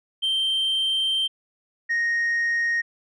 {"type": "tone pair in turn", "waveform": "sine", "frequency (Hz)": [3136, 1864.7], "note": ["G7", "A#6"], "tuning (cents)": [0, 0], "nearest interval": "major sixth", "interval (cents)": 900, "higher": "first", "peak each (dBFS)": -18, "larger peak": "neither", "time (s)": [[0.22, 1.28], [1.89, 2.82]], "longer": "first", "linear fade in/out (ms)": 20, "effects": ["tanh soft clip ceiling -19 dBFS"]}